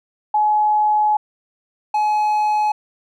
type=tone pair in turn; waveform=sine / triangle; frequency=847 / 847 Hz; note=G#5 / G#5; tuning=+34 / +34 cents; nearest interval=unison; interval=0 cents; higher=neither; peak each=-13 dBFS; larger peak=neither; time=0.34-1.17 / 1.94-2.72 s; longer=first; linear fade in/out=5 ms; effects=none